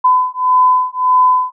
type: beating tone pair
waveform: sine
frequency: 1009 / 1010.7 Hz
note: B5 / B5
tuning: +37 / +40 cents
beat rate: 1.7 Hz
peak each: -12 dBFS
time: 0.04-1.52 s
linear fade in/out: 10 ms
effects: none